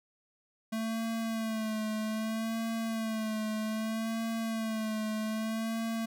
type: tone with vibrato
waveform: square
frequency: 221.3 Hz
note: A3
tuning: 10 cents sharp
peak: -32 dBFS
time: 0.72-6.06 s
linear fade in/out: 10 ms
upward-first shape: sine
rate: 0.63 Hz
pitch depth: 41 cents each way
effects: none